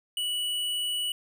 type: tone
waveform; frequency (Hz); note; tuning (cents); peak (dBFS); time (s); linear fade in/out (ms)
square; 2946; F#7; -8; -28; 0.17-1.12; 2
effects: none